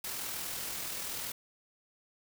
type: noise with amplitude modulation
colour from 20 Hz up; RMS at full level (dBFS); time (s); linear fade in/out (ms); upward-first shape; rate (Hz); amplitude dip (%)
white; -37; 0.04-1.32; 5; sine; 40.9; 30
effects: none